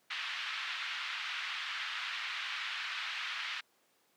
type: band-pass noise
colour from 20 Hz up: white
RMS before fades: -39 dBFS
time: 0.1-3.61 s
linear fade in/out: 10 ms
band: 1200 to 3400 Hz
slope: 24 dB/octave
effects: pink hiss -71 dBFS RMS until 4.16 s + high-pass 300 Hz 12 dB/octave